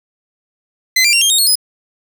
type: tone with pitch steps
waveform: 20% pulse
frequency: 2044 / 2375 / 2760 / 3207 / 3727 / 4331 / 5033 Hz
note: C7 / D7 / F7 / G7 / A#7 / C#8 / D#8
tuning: -41 / +19 / -21 / +39 / -1 / -41 / +19 cents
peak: -4 dBFS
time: 0.96-1.555 s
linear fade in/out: 5 ms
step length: 85 ms
effects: none